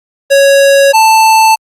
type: tone pair in turn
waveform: square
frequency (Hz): 554.4 / 883.7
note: C#5 / A5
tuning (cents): 0 / +7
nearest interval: minor sixth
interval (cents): 807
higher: second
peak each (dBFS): -4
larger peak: neither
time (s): 0.3-0.93 / 0.93-1.56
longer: neither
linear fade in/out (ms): 20
effects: low-pass 12000 Hz 12 dB/octave + Opus 48 kbps